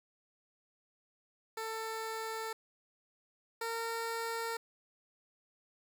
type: tone pair in turn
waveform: 15% pulse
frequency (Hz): 445 / 458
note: A4 / A#4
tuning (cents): +20 / -31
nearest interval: unison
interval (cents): 49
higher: second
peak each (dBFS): -31 / -29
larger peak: second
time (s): 1.57-2.53 / 3.61-4.57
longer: neither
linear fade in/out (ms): 5
effects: none